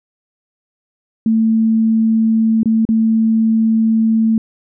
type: tone with dropouts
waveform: sine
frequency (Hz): 223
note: A3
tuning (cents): +23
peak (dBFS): -10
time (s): 1.26-4.38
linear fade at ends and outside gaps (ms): 2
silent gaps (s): 2.632-2.657 / 2.852-2.889
effects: none